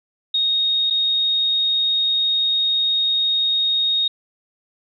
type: tone with dropouts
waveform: sine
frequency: 3729 Hz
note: A#7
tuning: in tune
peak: -16 dBFS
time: 0.34-4.08 s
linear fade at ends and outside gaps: 5 ms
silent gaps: 0.901-0.906 s
effects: none